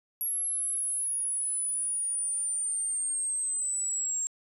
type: linear sweep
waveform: sine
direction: down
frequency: 11310 to 7459 Hz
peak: -26 dBFS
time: 0.21-4.27 s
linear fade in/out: 0 ms
effects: tanh soft clip ceiling -26 dBFS + 10-bit